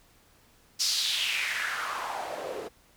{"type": "noise with band-pass filter sweep", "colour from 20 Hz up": "white", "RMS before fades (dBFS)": -31, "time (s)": [0.79, 2.69], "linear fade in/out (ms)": 20, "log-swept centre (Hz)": [5400, 400], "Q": 3.4, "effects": ["pink hiss -61 dBFS RMS until 2.96 s"]}